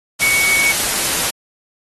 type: tone in noise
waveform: sine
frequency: 2232 Hz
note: C#7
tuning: 11 cents sharp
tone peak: -13 dBFS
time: 0.21-0.73 s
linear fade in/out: 20 ms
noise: white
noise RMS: -18 dBFS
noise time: 0.19-1.31 s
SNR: +2 dB
effects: AAC 32 kbps